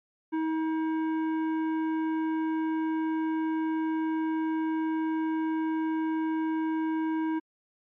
sine tone with hard clipping, 318.5 Hz, D#4, 41 cents sharp, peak -28 dBFS, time 0.32-7.4 s, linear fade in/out 20 ms, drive 13 dB, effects low-pass 2000 Hz 12 dB/octave + MP3 48 kbps

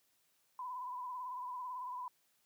sine tone with vibrato, 1000 Hz, B5, 21 cents sharp, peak -40 dBFS, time 0.59-2.08 s, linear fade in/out 2 ms, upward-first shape triangle, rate 18 Hz, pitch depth 58 cents each way, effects white hiss -75 dBFS RMS until 2.45 s + high-pass 80 Hz 12 dB/octave

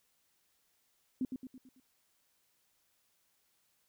sine tone with echo, 257.4 Hz, C4, 28 cents flat, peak -30 dBFS, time 1.21-1.25 s, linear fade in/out 2 ms, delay 110 ms, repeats 5, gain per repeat -6 dB, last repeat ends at 1.8 s, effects white hiss -75 dBFS RMS until 3.88 s

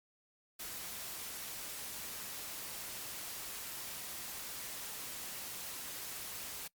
white noise, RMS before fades -44 dBFS, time 0.59-6.68 s, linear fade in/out 10 ms, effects noise-tail reverb RT60 0.1 s tail -22 dB re dry + Opus 48 kbps

